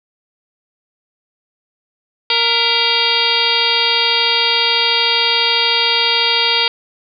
harmonic tone with a mistuned harmonic, 466.2 Hz, A#4, in tune, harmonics 1 / 2 / 3 / 4 / 5 / 6 / 7 / 8 / 9 / 10, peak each -25 / -22 / -25 / -25 / -21 / -21 / -19 / -19 / -25 / -19 dBFS, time 2.3-6.68 s, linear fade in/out 2 ms, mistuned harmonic 4, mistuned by +120 cents, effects none

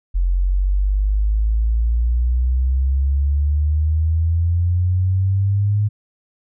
sine exponential sweep, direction up, 43.81 to 105.4 Hz, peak -14 dBFS, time 0.14-5.89 s, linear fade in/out 20 ms, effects none

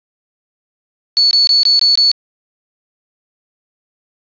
sine tone bursts, 4435 Hz, C#8, in tune, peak -7 dBFS, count 6, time 1.17-2.115 s, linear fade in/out 0 ms, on 140 ms, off 21 ms, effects resampled to 11025 Hz + 7-bit

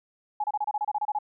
sine tone bursts, 840 Hz, G#5, 19 cents sharp, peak -24 dBFS, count 12, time 0.4-1.188 s, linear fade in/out 5 ms, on 40 ms, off 28 ms, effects none

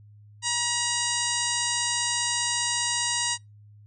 harmonic tone, 955 Hz, A#5, 42 cents sharp, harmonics 1 / 2 / 3 / 4 / 5 / 6 / 7 / 8 / 9, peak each -33 / -33 / -33 / -33 / -33 / -33 / -33 / -33 / -33 dBFS, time 0.42-3.38 s, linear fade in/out 50 ms, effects noise-tail reverb RT60 0.2 s tail -26 dB re dry + added 104 Hz sine -48 dBFS peak until 3.86 s

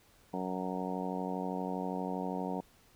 harmonic tone, 92.5 Hz, F#2, in tune, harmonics 2 / 3 / 4 / 5 / 6 / 7 / 8 / 9 / 10, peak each -38 / -40 / -45 / -42 / -45 / -46 / -42 / -49 / -43 dBFS, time 0.33-2.61 s, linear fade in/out 10 ms, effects pink hiss -64 dBFS RMS until 2.95 s

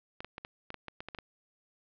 clicks, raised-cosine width 0.3 ms, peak -24 dBFS, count 11, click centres 0.205 / 0.246 / 0.381 / 0.449 / 0.704 / 0.743 / 0.883 / 1.005 / 1.086 / 1.148 / 1.187 s, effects low-pass 4000 Hz 12 dB/octave

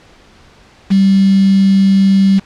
sine tone with quantisation, 194.4 Hz, G3, 14 cents flat, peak -6 dBFS, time 0.9-2.4 s, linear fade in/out 20 ms, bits 4, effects pink hiss -44 dBFS RMS until 2.45 s + low-pass 5000 Hz 12 dB/octave

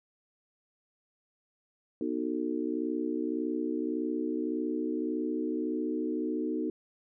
sine chord, B dominant seventh, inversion none, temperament just, 246.9 / 308.7 / 370.4 / 444.5 Hz, B3 / D#4 / F#4 / A4, 0 / -14 / +2 / +18 cents, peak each -35 / -32 / -36 / -38 dBFS, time 2.01-6.7 s, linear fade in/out 2 ms, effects none

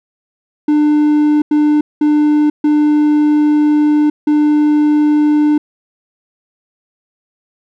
triangle tone bursts at uneven times, 299 Hz, D4, 31 cents sharp, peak -6 dBFS, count 5, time 0.68-1.42 / 1.51-1.81 / 2.01-2.5 / 2.64-4.1 / 4.27-5.58 s, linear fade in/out 5 ms, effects none

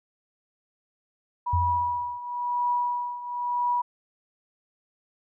sine tone with tremolo, 972 Hz, B5, 28 cents flat, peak -21 dBFS, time 1.46-3.82 s, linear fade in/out 10 ms, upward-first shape triangle, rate 1 Hz, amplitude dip 80%
sine tone with exponential decay, 87.31 Hz, F2, in tune, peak -20 dBFS, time 1.53-2.18 s, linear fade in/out 5 ms, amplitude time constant 140 ms
effects none

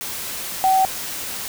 sine tone in noise, 762 Hz, G5, 49 cents flat, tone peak -13 dBFS, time 0.64-0.85 s, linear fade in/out 0 ms, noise white, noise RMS -29 dBFS, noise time 0.01-1.48 s, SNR +13 dB, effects none

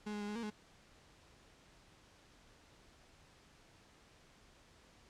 35% pulse tone with pitch steps, 210.2 / 207.9 / 205.6 / 209.1 / 233.1 / 211.1 Hz, G#3 / G#3 / G#3 / G#3 / A#3 / G#3, +21 / +2 / -17 / +12 / 0 / +29 cents, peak -38 dBFS, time 0.06-0.504 s, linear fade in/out 10 ms, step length 74 ms, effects pink hiss -64 dBFS RMS until 5.09 s + low-pass 7000 Hz 12 dB/octave

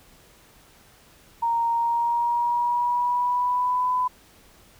sine tone with pitch glide, 930 to 1002.5 Hz, A#5 to B5, -4 to +26 cents, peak -20 dBFS, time 1.42-4.08 s, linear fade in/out 10 ms, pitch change +130 cents, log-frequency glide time 1.72-3.92 s, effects pink hiss -54 dBFS RMS until 4.79 s

